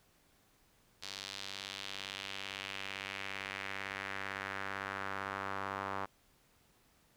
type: tone with band-pass filter sweep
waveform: sawtooth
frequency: 97.8 Hz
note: G2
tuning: 4 cents flat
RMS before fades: -42 dBFS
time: 1.02-6.06 s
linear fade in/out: 10 ms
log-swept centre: 4400 to 1100 Hz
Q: 1.9
effects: pink hiss -69 dBFS RMS until 7.16 s